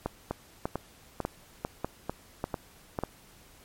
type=two click trains; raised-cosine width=1 ms; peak=-15 / -16 dBFS; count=6 / 7; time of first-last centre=0.06-3.036 / 0.31-2.989 s; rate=1.68 / 2.24 Hz; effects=pink hiss -56 dBFS RMS until 3.64 s + MP3 64 kbps